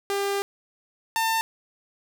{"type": "tone pair in turn", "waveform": "sawtooth", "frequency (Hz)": [398.9, 899.4], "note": ["G4", "A5"], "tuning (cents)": [30, 38], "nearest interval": "octave + major second", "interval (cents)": 1408, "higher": "second", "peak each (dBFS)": [-20, -18], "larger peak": "second", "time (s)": [[0.1, 0.42], [1.16, 1.41]], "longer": "first", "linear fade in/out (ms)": 0, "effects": []}